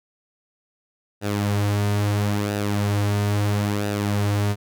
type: tone with flanger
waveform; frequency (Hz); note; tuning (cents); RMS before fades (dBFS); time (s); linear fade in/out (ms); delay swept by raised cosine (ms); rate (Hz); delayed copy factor
sawtooth; 102.7; G#2; -19; -22; 1.21-4.56; 50; 0.91 to 6.11; 0.75; -0.55
effects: none